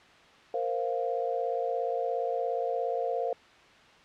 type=chord; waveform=sine; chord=Bb suspended second; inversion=none; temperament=equal; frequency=466.2 / 523.3 / 698.5 Hz; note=Bb4 / C5 / F5; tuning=0 / 0 / 0 cents; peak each=-32 dBFS; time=0.54-3.33 s; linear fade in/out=2 ms; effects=white hiss -55 dBFS RMS until 4.04 s + low-pass 3000 Hz 12 dB/octave